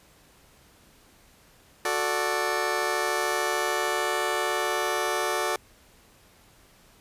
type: chord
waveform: 15% pulse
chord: D major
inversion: first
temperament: just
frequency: 367.1 / 440.5 / 587.3 Hz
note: F#4 / A4 / D5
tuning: -14 / +2 / 0 cents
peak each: -23 dBFS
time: 1.85-5.56 s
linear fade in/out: 2 ms
effects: pink hiss -57 dBFS RMS until 7 s + resampled to 32000 Hz